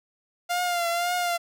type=tone with vibrato; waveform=sawtooth; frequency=698 Hz; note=F5; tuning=1 cent flat; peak=-20 dBFS; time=0.49-1.38 s; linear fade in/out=20 ms; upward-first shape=triangle; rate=1.9 Hz; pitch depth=53 cents each way; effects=none